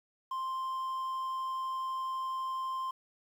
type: tone with quantisation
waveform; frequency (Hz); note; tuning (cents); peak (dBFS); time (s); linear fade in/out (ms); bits
triangle; 1048; C6; +2; -31; 0.31-2.91; 5; 10
effects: none